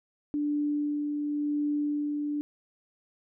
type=tone with tremolo; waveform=sine; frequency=293.9 Hz; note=D4; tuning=1 cent sharp; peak=-25 dBFS; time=0.34-2.41 s; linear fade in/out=0 ms; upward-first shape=sine; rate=0.93 Hz; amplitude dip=30%; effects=none